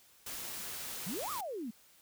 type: noise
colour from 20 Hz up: white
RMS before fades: -42 dBFS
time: 0.26-1.41 s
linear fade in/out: 5 ms
type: exponential two-way sweep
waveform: sine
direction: up then down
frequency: 153.2 to 1300 to 205.5 Hz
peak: -37 dBFS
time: 1.06-1.71 s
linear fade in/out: 10 ms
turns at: 1.31 s
effects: white hiss -63 dBFS RMS until 2.01 s